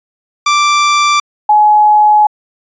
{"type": "tone pair in turn", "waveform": ["sawtooth", "sine"], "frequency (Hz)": [1174.7, 844.4], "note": ["D6", "G#5"], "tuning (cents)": [0, 29], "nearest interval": "tritone", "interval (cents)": 571, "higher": "first", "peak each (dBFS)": -4, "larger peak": "neither", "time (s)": [[0.46, 1.2], [1.49, 2.27]], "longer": "second", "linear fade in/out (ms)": 5, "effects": ["resampled to 16000 Hz"]}